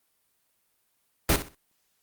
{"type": "noise with echo", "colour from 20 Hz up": "pink", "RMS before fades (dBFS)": -21, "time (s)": [1.29, 1.36], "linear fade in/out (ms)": 2, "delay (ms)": 63, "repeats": 3, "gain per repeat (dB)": -12, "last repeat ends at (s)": 1.549, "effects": ["white hiss -72 dBFS RMS until 2.02 s", "Opus 32 kbps"]}